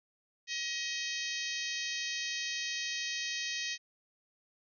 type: harmonic tone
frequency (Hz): 633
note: D#5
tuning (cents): +30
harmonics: 3 / 4 / 5 / 6 / 7 / 8 / 9 / 10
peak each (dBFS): -40 / -41 / -42 / -43 / -43 / -44 / -45 / -45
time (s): 0.47-3.78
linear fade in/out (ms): 50
effects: none